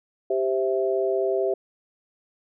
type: chord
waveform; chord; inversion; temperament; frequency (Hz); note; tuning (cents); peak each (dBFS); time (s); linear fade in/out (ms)
sine; C major; second; equal; 392 / 523.3 / 659.3; G4 / C5 / E5; 0 / 0 / 0; -23 / -28 / -26; 0.3-1.54; 5
effects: none